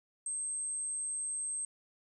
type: tone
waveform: sine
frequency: 8350 Hz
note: C9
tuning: 5 cents flat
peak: -34 dBFS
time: 0.26-1.65 s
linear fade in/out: 2 ms
effects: none